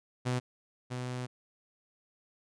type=tone pair in turn; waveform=sawtooth; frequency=125.3 / 125.3 Hz; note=B2 / B2; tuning=+25 / +25 cents; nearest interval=unison; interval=0 cents; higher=neither; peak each=-25 / -31 dBFS; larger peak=first; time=0.25-0.4 / 0.9-1.27 s; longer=second; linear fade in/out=20 ms; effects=resampled to 22050 Hz